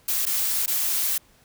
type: noise with dropouts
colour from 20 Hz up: blue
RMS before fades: -24 dBFS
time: 0.08-1.18 s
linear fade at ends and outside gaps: 5 ms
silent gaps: 0.255-0.265 / 0.661-0.677 s
effects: pink hiss -58 dBFS RMS until 1.44 s